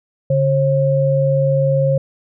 sine tone pair together, 142.23 / 538 Hz, C#3 / C5, +45 / +48 cents, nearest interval octave + major seventh, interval 2303 cents, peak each -15 dBFS, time 0.3-1.98 s, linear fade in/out 5 ms, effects none

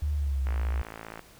sine tone with pitch glide, 73.8 to 66.51 Hz, D2 to C2, +9 to +29 cents, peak -25 dBFS, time 0.02-0.82 s, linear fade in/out 5 ms, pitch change -180 cents, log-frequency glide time 0.15-0.43 s
click train, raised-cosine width 0.5 ms, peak -24 dBFS, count 41, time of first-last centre 0.47-1.193 s, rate 55.3 Hz
effects pink hiss -54 dBFS RMS until 1.39 s

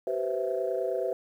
sine chord, C major seventh, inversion second, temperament equal with one note detuned, 382.8 / 493.9 / 523.3 / 659.3 Hz, G4 / B4 / C5 / E5, -41 / 0 / 0 / 0 cents, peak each -32 dBFS, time 0.07-1.13 s, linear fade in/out 2 ms, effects tanh soft clip ceiling -17 dBFS + 10-bit

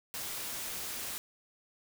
white noise, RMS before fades -39 dBFS, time 0.14-1.18 s, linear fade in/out 0 ms, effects none

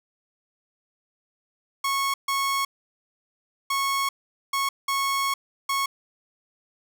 sawtooth tone bursts at uneven times, 1100 Hz, C#6, 14 cents flat, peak -19 dBFS, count 6, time 1.84-2.14 / 2.28-2.65 / 3.7-4.09 / 4.53-4.69 / 4.88-5.34 / 5.69-5.86 s, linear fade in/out 5 ms, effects none

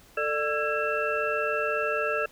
sine tone cluster, 443.4 / 597 / 1338 / 1645 / 2678 Hz, A4 / D5 / E6 / G#6 / E7, +13 / +28 / +25 / -17 / +27 cents, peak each -31 / -30 / -30 / -32 / -33 dBFS, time 0.17-2.26 s, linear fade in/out 5 ms, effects pink hiss -55 dBFS RMS until 2.31 s

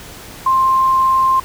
sine tone, 1053 Hz, C6, 11 cents sharp, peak -10 dBFS, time 0.46-1.4 s, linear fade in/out 5 ms, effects pink hiss -35 dBFS RMS until 1.44 s

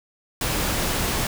pink noise, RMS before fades -24 dBFS, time 0.41-1.27 s, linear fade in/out 2 ms, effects none

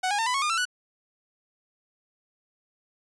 sawtooth tone with pitch steps, 743 / 819.7 / 904.2 / 997.5 / 1100.5 / 1214 / 1339.3 / 1477.4 Hz, F#5 / G#5 / A5 / B5 / C#6 / D#6 / E6 / F#6, +7 / -23 / +47 / +17 / -13 / -43 / +27 / -3 cents, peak -20 dBFS, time 0.03-0.654 s, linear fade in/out 10 ms, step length 78 ms, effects resampled to 22050 Hz

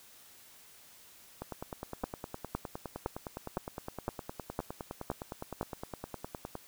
two click trains, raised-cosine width 1 ms, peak -18 / -24 dBFS, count 8 / 51, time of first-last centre 2.04-5.611 / 1.42-6.553 s, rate 1.96 / 9.74 Hz, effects white hiss -57 dBFS RMS until 6.67 s

